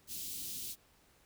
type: band-stop noise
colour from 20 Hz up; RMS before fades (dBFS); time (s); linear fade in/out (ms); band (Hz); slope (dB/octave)
white; -42; 0.07-0.76; 50; 320 to 3200; 24
effects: pink hiss -67 dBFS RMS until 1.25 s